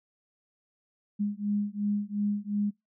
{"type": "beating tone pair", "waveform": "sine", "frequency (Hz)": [204.3, 207.1], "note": ["G#3", "G#3"], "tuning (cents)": [-28, -5], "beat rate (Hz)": 2.8, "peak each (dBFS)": -30, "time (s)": [1.19, 2.71], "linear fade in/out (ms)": 20, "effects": ["noise-tail reverb RT60 0.2 s tail -26 dB re dry"]}